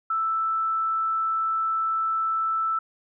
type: tone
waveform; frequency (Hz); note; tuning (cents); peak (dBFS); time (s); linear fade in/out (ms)
sine; 1321; E6; +3; -22; 0.1-2.79; 5
effects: none